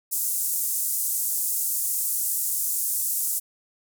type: band-pass noise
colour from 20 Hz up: white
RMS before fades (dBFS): -26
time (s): 0.11-3.4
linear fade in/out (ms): 20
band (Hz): 7400 to 16000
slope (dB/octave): 24
effects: none